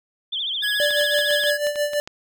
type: tone with vibrato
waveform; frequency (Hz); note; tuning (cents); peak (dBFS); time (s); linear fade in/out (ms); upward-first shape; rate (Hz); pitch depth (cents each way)
sine; 3343; G#7; +11; -23; 0.32-1.51; 10; triangle; 14; 170
type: tone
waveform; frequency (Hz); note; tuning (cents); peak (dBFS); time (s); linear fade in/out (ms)
square; 1674; G#6; +13; -23; 0.62-1.58; 20
type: tone with tremolo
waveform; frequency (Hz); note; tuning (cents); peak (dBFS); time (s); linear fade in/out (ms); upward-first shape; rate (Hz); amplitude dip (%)
square; 587.3; D5; 0; -19; 0.8-2; 0; sine; 6.1; 70
type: clicks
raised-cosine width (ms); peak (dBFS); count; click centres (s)
0.2; -17; 9; 0.907 / 1.012 / 1.188 / 1.307 / 1.437 / 1.669 / 1.758 / 1.934 / 2.075
effects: none